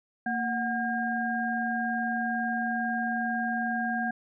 sine tone cluster, 230.6 / 736 / 1614 Hz, A#3 / F#5 / G#6, -19 / -9 / -50 cents, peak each -31 dBFS, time 0.26-4.11 s, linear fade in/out 5 ms, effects none

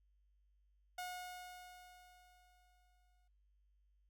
sawtooth tone with exponential decay, 724 Hz, F#5, 38 cents flat, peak -38 dBFS, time 0.98-3.28 s, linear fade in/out 5 ms, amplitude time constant 500 ms, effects noise-tail reverb RT60 0.8 s tail -25 dB re dry + added 50 Hz sine -70 dBFS peak until 4.09 s

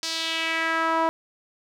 sawtooth tone with band-pass filter sweep, 326.1 Hz, E4, 19 cents flat, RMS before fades -25 dBFS, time 0.03-1.09 s, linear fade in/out 0 ms, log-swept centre 5100 to 890 Hz, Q 2.3, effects none

